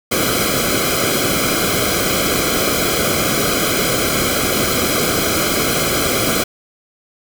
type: noise with comb filter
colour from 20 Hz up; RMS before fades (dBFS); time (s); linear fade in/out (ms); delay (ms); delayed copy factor
pink; -17; 0.11-6.44; 10; 1.1; -1
effects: none